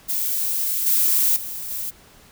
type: noise with level steps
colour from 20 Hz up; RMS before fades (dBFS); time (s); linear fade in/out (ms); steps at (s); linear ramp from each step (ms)
violet; -23 / -18 / -31 / -28; 0.08-1.91; 20; 0.86 / 1.36 / 1.7; 5
effects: pink hiss -50 dBFS RMS until 2.31 s